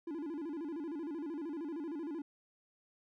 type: tone with vibrato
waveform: triangle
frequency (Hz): 311.1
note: D#4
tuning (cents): 0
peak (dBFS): -36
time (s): 0.07-2.22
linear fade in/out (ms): 5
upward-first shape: square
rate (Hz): 13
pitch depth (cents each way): 140
effects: none